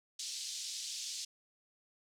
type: band-pass noise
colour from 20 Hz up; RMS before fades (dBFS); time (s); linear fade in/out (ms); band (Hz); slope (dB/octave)
pink; -42; 0.19-1.25; 5; 3800 to 7600; 24
effects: none